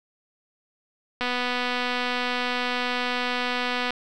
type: click train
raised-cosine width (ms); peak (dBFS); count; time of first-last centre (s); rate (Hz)
0.3; -11; 667; 1.21-3.906; 247
effects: none